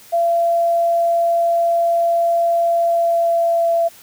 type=tone with pitch glide; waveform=sine; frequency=680 to 673.4 Hz; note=F5 to E5; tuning=-46 to +37 cents; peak=-13 dBFS; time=0.12-3.89 s; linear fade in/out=20 ms; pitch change=-17 cents; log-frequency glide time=2.74-3.75 s; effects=white hiss -44 dBFS RMS until 4.02 s